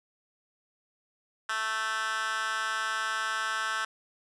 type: tone with high-pass filter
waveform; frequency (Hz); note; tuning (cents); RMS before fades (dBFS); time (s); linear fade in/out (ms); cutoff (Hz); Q
10% pulse; 220; A3; 0; -31; 1.49-3.85; 5; 1500; 3.2
effects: resampled to 22050 Hz